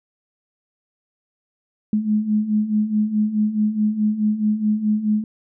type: beating tone pair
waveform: sine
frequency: 209.5 / 214.2 Hz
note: G#3 / A3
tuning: +15 / -46 cents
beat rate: 4.7 Hz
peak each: -23 / -18 dBFS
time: 1.93-5.24 s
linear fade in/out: 2 ms
effects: none